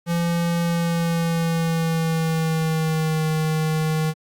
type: tone with pitch glide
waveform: square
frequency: 170.3 to 157.07 Hz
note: F3 to D#3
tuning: -43 to +17 cents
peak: -20 dBFS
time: 0.06-4.14 s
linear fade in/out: 50 ms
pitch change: -140 cents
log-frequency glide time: 0.63-3.25 s
effects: Opus 48 kbps